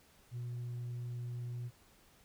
sine tone, 121.3 Hz, B2, 31 cents flat, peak -36 dBFS, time 0.31-1.71 s, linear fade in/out 50 ms, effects tanh soft clip ceiling -37 dBFS + pink hiss -65 dBFS RMS until 2.24 s

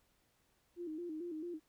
sine tone with vibrato, 329.6 Hz, E4, in tune, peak -40 dBFS, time 0.76-1.6 s, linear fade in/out 50 ms, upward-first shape square, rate 4.5 Hz, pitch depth 97 cents each way, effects pink hiss -75 dBFS RMS until 1.68 s

